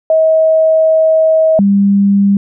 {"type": "tone pair in turn", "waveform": "sine", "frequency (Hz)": [638, 199.45], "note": ["D#5", "G3"], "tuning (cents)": [43, 30], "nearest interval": "octave + minor sixth", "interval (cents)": 2013, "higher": "first", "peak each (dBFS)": -6, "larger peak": "neither", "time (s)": [[0.1, 1.59], [1.59, 2.37]], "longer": "first", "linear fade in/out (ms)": 2, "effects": []}